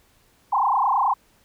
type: tone with frequency modulation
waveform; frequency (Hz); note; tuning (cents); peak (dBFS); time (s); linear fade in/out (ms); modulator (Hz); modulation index
sine; 932.3; A#5; 0; -17; 0.52-1.14; 10; 29.2; 5.2
effects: pink hiss -60 dBFS RMS until 1.44 s